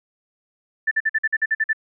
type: tone bursts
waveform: sine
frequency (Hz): 1766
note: A6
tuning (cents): +6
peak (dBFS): -16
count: 10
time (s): 0.87-1.732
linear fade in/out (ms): 10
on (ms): 43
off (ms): 48
effects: none

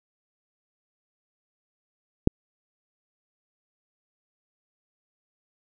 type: click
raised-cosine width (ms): 3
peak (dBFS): -3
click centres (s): 2.274
effects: none

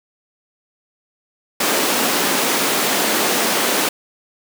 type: high-pass noise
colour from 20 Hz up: pink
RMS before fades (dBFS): -18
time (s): 1.6-3.89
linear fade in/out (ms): 5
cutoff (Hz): 230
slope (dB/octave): 24
effects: none

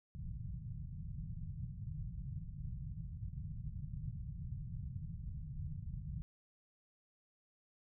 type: low-pass noise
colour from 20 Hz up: white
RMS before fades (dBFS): -44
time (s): 0.15-6.22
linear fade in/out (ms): 0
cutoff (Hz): 160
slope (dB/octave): 48
effects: none

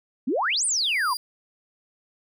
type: exponential two-way sweep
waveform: sine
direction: up then down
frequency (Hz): 220 to 9500 to 934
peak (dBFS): -21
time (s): 0.27-1.14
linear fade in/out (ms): 10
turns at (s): 0.65
type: tone with exponential growth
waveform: sawtooth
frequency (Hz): 4800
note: D8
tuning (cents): +37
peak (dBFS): -24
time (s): 0.43-1.17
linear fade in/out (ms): 2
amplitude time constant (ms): 160
effects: none

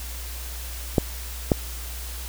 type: clicks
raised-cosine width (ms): 2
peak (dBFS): -3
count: 2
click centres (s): 0.982 / 1.518
effects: added 60 Hz sine -33 dBFS peak until 2.28 s + white hiss -38 dBFS RMS until 2.28 s

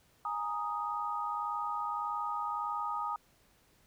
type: chord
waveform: sine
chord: Ab suspended second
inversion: none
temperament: equal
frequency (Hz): 830.6 / 932.3 / 1244.5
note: Ab5 / Bb5 / Eb6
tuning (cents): 0 / 0 / 0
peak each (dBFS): -39 / -38 / -35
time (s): 0.25-3.16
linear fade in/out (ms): 2
effects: pink hiss -67 dBFS RMS until 3.86 s

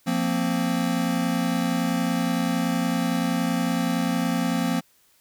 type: chord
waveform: square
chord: F suspended fourth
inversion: none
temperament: equal with one note detuned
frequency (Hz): 174.61 / 230.9 / 261.6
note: F3 / Bb3 / C4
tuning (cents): 0 / -16 / 0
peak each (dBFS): -27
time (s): 0.06-4.81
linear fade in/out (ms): 20
effects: white hiss -61 dBFS RMS until 5.2 s

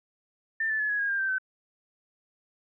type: tone with pitch steps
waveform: sine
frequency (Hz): 1789 / 1749.1 / 1710.2 / 1672.1 / 1634.8 / 1598.4 / 1562.8 / 1528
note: A6 / A6 / A6 / G#6 / G#6 / G6 / G6 / G6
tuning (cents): +28 / -11 / -50 / +11 / -28 / +33 / -6 / -45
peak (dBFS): -25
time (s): 0.6-1.384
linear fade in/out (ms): 5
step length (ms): 98
effects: none

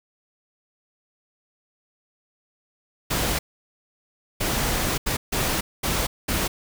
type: noise bursts at uneven times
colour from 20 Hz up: pink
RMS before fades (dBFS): -24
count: 6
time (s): 3.1-3.39 / 4.4-4.98 / 5.06-5.17 / 5.32-5.61 / 5.83-6.07 / 6.28-6.48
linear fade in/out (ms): 10
effects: none

